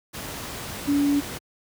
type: tone in noise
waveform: sine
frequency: 285.6 Hz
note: D4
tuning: 48 cents flat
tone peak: -18 dBFS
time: 0.87-1.21 s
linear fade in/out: 20 ms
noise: pink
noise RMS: -34 dBFS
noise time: 0.13-1.39 s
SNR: +13 dB
effects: high-pass 60 Hz 12 dB/octave